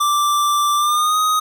square tone with pitch glide, 1174.7 to 1251.8 Hz, D6 to D#6, 0 to +10 cents, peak -15 dBFS, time 0-1.4 s, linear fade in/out 10 ms, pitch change +110 cents, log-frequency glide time 0.76-1.18 s, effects none

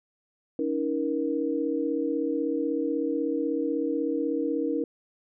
sine tone cluster, 283.8 / 320 / 473.1 Hz, C#4 / D#4 / A#4, +41 / +49 / +26 cents, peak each -29 dBFS, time 0.59-4.84 s, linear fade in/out 2 ms, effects none

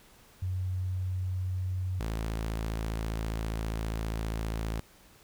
sine / sawtooth tone pair in turn, 92.4 / 54.94 Hz, F#2 / A1, -2 / -2 cents, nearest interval major sixth, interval 900 cents, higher first, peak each -29 / -27 dBFS, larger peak second, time 0.42-2 / 2-4.8 s, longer second, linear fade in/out 5 ms, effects pink hiss -58 dBFS RMS until 5.23 s

